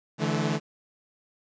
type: chord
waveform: sawtooth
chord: D suspended second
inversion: none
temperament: equal with one note detuned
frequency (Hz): 146.83 / 164.81 / 215.7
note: D3 / E3 / A3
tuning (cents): 0 / 0 / -34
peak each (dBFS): -25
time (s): 0.18-0.6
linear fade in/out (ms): 50
effects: resampled to 16000 Hz + 9-bit